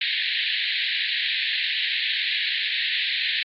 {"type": "band-pass noise", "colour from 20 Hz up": "white", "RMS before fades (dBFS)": -25, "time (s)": [0.01, 3.43], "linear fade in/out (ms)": 5, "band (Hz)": [1700, 4200], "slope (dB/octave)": 96, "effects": ["AAC 48 kbps"]}